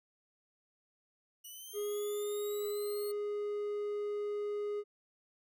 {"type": "linear sweep", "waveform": "5% pulse", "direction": "up", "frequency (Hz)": [2923, 4338], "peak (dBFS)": -39, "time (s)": [1.44, 3.12], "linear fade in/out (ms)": 10}
{"type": "tone", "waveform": "triangle", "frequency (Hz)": 414, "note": "G#4", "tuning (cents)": -5, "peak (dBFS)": -32, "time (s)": [1.73, 4.84], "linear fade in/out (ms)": 50}
{"effects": []}